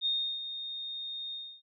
sine tone with ADSR envelope, 3684 Hz, A#7, 21 cents flat, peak -26 dBFS, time 0.01-1.62 s, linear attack 47 ms, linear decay 340 ms, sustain -10 dB, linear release 290 ms, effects none

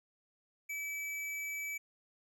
square tone, 2300 Hz, D7, 37 cents flat, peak -38 dBFS, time 0.69-1.78 s, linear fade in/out 10 ms, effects none

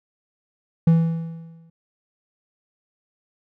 triangle tone with exponential decay, 164.81 Hz, E3, in tune, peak -8 dBFS, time 0.87-1.7 s, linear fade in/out 5 ms, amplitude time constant 180 ms, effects none

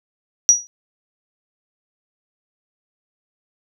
sine tone with exponential decay, 5790 Hz, F#8, 38 cents flat, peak -4 dBFS, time 0.49-0.67 s, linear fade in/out 0 ms, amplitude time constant 38 ms, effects none

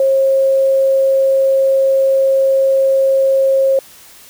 sine tone, 538 Hz, C5, 48 cents sharp, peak -9 dBFS, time 0-3.79 s, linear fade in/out 2 ms, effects white hiss -41 dBFS RMS until 4.29 s

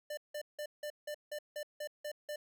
square tone bursts, 595 Hz, D5, 22 cents sharp, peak -39 dBFS, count 10, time 0.1-2.36 s, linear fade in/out 5 ms, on 73 ms, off 170 ms, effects none

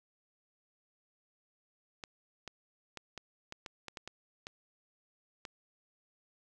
clicks, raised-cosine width 0.2 ms, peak -25 dBFS, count 11, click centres 2.038 / 2.477 / 2.973 / 3.177 / 3.524 / 3.662 / 3.883 / 3.972 / 4.076 / 4.469 / 5.452 s, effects none

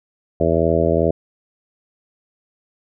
harmonic tone, 82.41 Hz, E2, in tune, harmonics 1 / 2 / 3 / 4 / 5 / 6 / 7 / 8, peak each -23 / -23 / -25 / -23 / -21 / -22 / -21 / -22 dBFS, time 0.4-1.11 s, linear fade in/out 5 ms, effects none

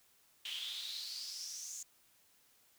brown noise with high-pass filter sweep, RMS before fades -44 dBFS, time 0.45-1.83 s, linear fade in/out 5 ms, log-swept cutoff 3000 to 6900 Hz, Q 6.8, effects white hiss -69 dBFS RMS until 2.78 s

